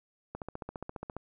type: click train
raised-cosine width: 1 ms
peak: -24 dBFS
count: 13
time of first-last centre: 0.35-1.166 s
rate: 14.7 Hz
effects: none